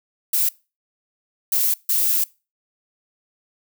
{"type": "noise bursts at uneven times", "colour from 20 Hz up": "violet", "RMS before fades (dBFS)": -19, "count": 3, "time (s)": [[0.33, 0.49], [1.52, 1.74], [1.89, 2.24]], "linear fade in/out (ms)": 5, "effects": ["noise-tail reverb RT60 0.3 s tail -23 dB re dry"]}